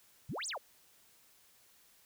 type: exponential two-way sweep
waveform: sine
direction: up then down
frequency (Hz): 98.6 to 9460 to 456.5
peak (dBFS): -37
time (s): 0.29-0.58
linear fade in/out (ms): 5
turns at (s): 0.47
effects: white hiss -65 dBFS RMS until 2.05 s